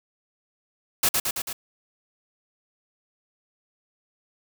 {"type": "noise with echo", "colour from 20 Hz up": "white", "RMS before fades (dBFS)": -20, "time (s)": [1.03, 1.09], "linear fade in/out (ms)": 5, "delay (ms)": 110, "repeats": 4, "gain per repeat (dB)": -3, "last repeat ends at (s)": 1.53, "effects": []}